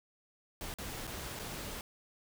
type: noise with dropouts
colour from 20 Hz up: pink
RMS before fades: -42 dBFS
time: 0.61-1.81 s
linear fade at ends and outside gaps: 1 ms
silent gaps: 0.74-0.785 / 1.07-1.075 / 1.391-1.395 s
effects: none